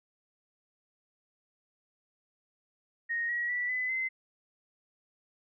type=tone with pitch steps; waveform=sine; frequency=1864.7 / 1911.6 / 1959.7 / 2009 / 2059 Hz; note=A#6 / A#6 / B6 / B6 / C7; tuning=0 / +43 / -14 / +29 / -28 cents; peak=-29 dBFS; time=3.09-4.09 s; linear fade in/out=20 ms; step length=200 ms; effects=none